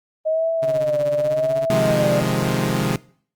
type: tone with vibrato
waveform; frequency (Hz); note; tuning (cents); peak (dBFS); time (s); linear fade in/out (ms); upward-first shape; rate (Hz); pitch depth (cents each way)
sine; 623; D#5; +2; -17; 0.25-2.21; 20; sine; 0.9; 93
type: tone with tremolo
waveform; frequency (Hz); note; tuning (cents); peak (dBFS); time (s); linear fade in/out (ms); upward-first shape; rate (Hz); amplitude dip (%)
sawtooth; 141.3; C#3; +34; -23; 0.62-1.66; 10; sine; 16; 80
type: chord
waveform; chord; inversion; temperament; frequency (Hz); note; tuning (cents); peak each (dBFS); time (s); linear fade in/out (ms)
sawtooth; F minor seventh; second; equal; 130.81 / 155.56 / 174.61 / 207.7; C3 / Eb3 / F3 / Ab3; 0 / 0 / 0 / 0; -19 / -21 / -21 / -20; 1.7-2.96; 2
effects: noise-tail reverb RT60 0.5 s tail -21 dB re dry + Opus 32 kbps